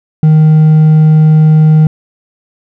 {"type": "tone with hard clipping", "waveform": "triangle", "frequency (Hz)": 155.56, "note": "D#3", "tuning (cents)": 0, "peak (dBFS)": -3, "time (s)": [0.23, 1.87], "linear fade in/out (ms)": 2, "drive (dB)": 5, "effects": []}